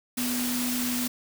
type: tone in noise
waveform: sine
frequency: 246.3 Hz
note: B3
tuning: 5 cents flat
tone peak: -28 dBFS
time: 0.17-1.08 s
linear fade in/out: 10 ms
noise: white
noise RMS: -31 dBFS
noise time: 0.17-1.08 s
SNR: 0 dB
effects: none